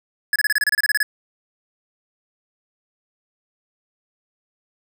square tone bursts, 1700 Hz, G#6, 40 cents sharp, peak -16 dBFS, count 13, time 0.33-1.03 s, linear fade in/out 2 ms, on 28 ms, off 28 ms, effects none

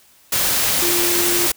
sine tone in noise, 348.2 Hz, F4, 5 cents flat, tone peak -22 dBFS, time 0.82-1.47 s, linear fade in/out 5 ms, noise white, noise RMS -18 dBFS, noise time 0.32-1.52 s, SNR -7 dB, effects white hiss -52 dBFS RMS until 1.56 s

